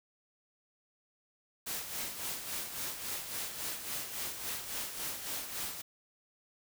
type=noise with tremolo; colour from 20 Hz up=white; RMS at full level=-37 dBFS; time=1.66-5.82 s; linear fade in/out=10 ms; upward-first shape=sine; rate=3.6 Hz; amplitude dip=55%; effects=none